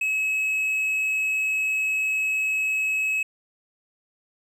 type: tone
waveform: triangle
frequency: 2571 Hz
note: E7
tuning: 44 cents flat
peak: -20 dBFS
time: 0.01-3.23 s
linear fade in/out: 5 ms
effects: none